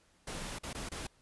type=noise with dropouts; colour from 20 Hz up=pink; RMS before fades=-41 dBFS; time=0.27-1.07 s; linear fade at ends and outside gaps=5 ms; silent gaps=0.587-0.633 / 0.731-0.747 / 0.89-0.916 s; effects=pink hiss -68 dBFS RMS until 1.21 s + resampled to 24000 Hz